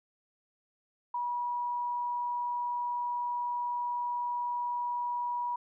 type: tone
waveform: sine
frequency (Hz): 968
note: B5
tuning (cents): -35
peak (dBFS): -30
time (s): 1.14-5.56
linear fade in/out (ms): 5
effects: none